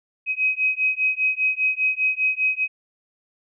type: beating tone pair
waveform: sine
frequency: 2528 / 2533 Hz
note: D#7 / D#7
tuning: +27 / +30 cents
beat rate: 5 Hz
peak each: -22 dBFS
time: 0.26-2.68 s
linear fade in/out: 50 ms
effects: none